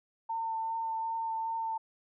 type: tone with vibrato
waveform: sine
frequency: 901 Hz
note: A5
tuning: 41 cents sharp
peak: -31 dBFS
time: 0.29-1.78 s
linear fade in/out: 10 ms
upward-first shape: sine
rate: 2.6 Hz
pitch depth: 13 cents each way
effects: none